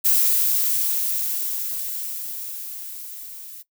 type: noise with level ramp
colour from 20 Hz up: violet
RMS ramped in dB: -17 to -39 dBFS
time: 0.04-3.63 s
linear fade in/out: 20 ms
effects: noise-tail reverb RT60 0.1 s tail -18 dB re dry